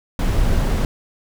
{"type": "noise", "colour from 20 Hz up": "brown", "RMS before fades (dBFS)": -17, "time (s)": [0.19, 0.85], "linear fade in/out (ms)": 2, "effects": []}